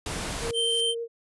pink noise, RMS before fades -32 dBFS, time 0.06-0.51 s, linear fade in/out 2 ms
blue noise with exponential growth, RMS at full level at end -40 dBFS, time 0.12-0.81 s, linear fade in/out 5 ms, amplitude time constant 150 ms
sine tone with vibrato, 464.6 Hz, A#4, 6 cents flat, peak -29 dBFS, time 0.41-1.08 s, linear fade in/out 50 ms, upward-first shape triangle, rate 12 Hz, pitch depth 14 cents each way
square tone, 3122 Hz, G7, 8 cents flat, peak -24 dBFS, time 0.53-0.95 s, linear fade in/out 50 ms
effects resampled to 24000 Hz

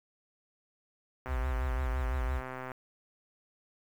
click train, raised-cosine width 0.5 ms, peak -24 dBFS, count 189, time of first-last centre 1.26-2.717 s, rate 129 Hz
sine tone with vibrato, 61.4 Hz, B1, 9 cents flat, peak -29 dBFS, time 1.27-2.42 s, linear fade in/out 50 ms, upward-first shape sine, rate 5.9 Hz, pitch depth 260 cents each way
effects low-pass 2000 Hz 12 dB/octave + 9-bit

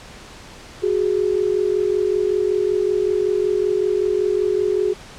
sine tone pair together, 370 / 415.3 Hz, F#4 / G#4, 0 / 0 cents, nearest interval major second, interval 200 cents, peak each -19 dBFS, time 0.82-4.94 s, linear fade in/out 20 ms, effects pink hiss -40 dBFS RMS until 5.18 s + low-pass 7000 Hz 12 dB/octave

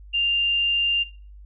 sine tone with frequency modulation, 2794 Hz, F7, in tune, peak -19 dBFS, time 0.13-1.04 s, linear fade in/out 20 ms, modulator 48.8 Hz, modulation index 0.28, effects noise-tail reverb RT60 0.4 s tail -19 dB re dry + added 50 Hz sine -41 dBFS peak until 1.45 s

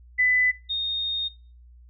sine tone pair in turn, 2000 / 3694 Hz, B6 / A#7, +21 / -16 cents, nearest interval major seventh, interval 1063 cents, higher second, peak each -17 / -24 dBFS, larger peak first, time 0.18-0.52 / 0.69-1.29 s, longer second, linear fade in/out 20 ms, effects noise-tail reverb RT60 0.4 s tail -23 dB re dry + added 60 Hz sine -47 dBFS peak until 1.89 s

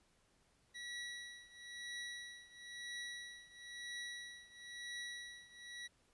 25% pulse tone with tremolo, 1932 Hz, B6, 39 cents flat, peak -39 dBFS, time 0.74-5.88 s, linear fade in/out 20 ms, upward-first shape triangle, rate 1 Hz, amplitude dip 90%, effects pink hiss -74 dBFS RMS until 6.13 s + resampled to 24000 Hz

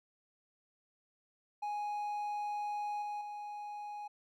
triangle tone with level steps, 830.6 Hz, G#5, in tune, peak -33 / -35 / -39 dBFS, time 1.62-4.08 s, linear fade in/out 10 ms, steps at 3.02 / 3.21 s, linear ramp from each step 2 ms, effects none

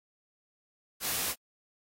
white noise, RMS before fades -32 dBFS, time 1-1.35 s, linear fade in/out 50 ms, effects AAC 48 kbps

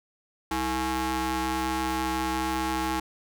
sawtooth ring-modulated tone, 257.6 Hz, C4, 27 cents flat, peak -19 dBFS, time 0.51-3 s, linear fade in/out 5 ms, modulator 581 Hz, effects none

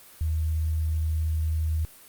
sine tone, 79 Hz, D#2, 27 cents sharp, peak -23 dBFS, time 0.21-1.85 s, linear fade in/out 0 ms, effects white hiss -50 dBFS RMS until 2.08 s + Opus 32 kbps

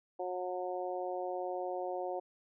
harmonic tone, 181.5 Hz, F#3, 33 cents flat, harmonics 2 / 3 / 4 / 5, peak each -40 / -39 / -39 / -47 dBFS, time 0.19-2.2 s, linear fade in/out 10 ms, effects none

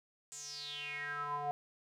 square tone with band-pass filter sweep, 145.7 Hz, D3, 13 cents flat, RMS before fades -41 dBFS, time 0.32-1.51 s, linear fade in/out 0 ms, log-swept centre 7700 to 720 Hz, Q 7.8, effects none

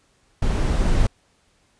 brown noise with level ramp, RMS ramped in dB -20 to -17 dBFS, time 0.42-1.07 s, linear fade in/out 5 ms, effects pink hiss -62 dBFS RMS until 1.79 s + resampled to 22050 Hz

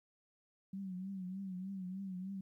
sine tone with vibrato, 188.9 Hz, F#3, 36 cents sharp, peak -40 dBFS, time 0.73-2.41 s, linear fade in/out 5 ms, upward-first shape triangle, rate 3.3 Hz, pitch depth 88 cents each way, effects 13-bit

